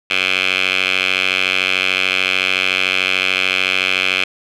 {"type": "tone with band-pass filter", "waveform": "10% pulse", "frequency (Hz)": 93.6, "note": "F#2", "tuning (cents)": 20, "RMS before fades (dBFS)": -17, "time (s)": [0.1, 4.24], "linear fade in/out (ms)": 5, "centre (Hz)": 2700, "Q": 6, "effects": []}